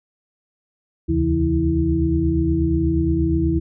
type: tone cluster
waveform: sine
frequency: 69.9 / 78.3 / 134.7 / 165.3 / 326.9 Hz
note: C#2 / D#2 / C#3 / E3 / E4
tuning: +15 / +11 / -49 / +5 / -14 cents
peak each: -28 / -21 / -28 / -24 / -19 dBFS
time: 1.08-3.6 s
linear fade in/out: 20 ms
effects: none